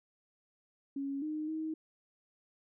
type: tone with pitch steps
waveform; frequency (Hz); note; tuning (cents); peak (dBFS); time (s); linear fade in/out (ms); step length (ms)
sine; 276.9 / 307.2 / 315.7; C#4 / D#4 / D#4; -2 / -22 / +25; -34; 0.96-1.74; 5; 260
effects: none